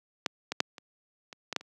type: clicks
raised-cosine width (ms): 0.2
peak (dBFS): -9 / -14 / -6 / -26 / -26 / -16 / -9 / -30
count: 8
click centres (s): 0.262 / 0.52 / 0.604 / 0.782 / 1.328 / 1.527 / 1.563 / 1.61
effects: high-pass 200 Hz 12 dB/octave